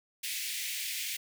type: high-pass noise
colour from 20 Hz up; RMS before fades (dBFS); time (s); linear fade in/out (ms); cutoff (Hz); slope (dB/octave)
pink; -36; 0.23-1.17; 10; 2000; 48
effects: none